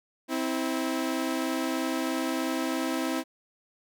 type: tone pair together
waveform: sawtooth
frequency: 261.6 / 324.7 Hz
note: C4 / E4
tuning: 0 / -26 cents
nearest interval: major third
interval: 374 cents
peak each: -26 dBFS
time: 0.28-3.24 s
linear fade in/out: 50 ms
effects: none